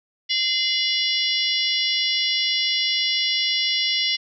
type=harmonic tone with a mistuned harmonic; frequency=688 Hz; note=F5; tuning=26 cents flat; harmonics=3 / 4 / 5 / 6 / 7 / 8; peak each=-27 / -25 / -25 / -29 / -27 / -28 dBFS; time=0.29-4.17 s; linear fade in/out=20 ms; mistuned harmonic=4; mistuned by=+99 cents; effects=none